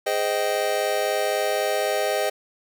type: chord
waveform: square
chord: Ab major seventh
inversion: none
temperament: just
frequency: 415.3 / 519.1 / 623 / 778.7 Hz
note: Ab4 / C5 / Eb5 / G5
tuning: 0 / -14 / +2 / -12 cents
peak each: -29 / -28 / -26 / -29 dBFS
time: 0.06-2.3 s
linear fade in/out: 10 ms
effects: none